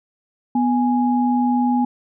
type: tone pair together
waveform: sine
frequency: 246.9 / 830.5 Hz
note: B3 / G#5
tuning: 0 / 0 cents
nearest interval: octave + major sixth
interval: 2100 cents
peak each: -16 / -21 dBFS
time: 0.55-1.85 s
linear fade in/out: 5 ms
effects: none